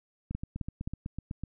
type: two click trains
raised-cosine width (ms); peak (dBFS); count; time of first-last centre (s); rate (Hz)
5; -21 / -23; 3 / 10; 0.35-0.875 / 0.31-1.436; 3.81 / 7.99
effects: none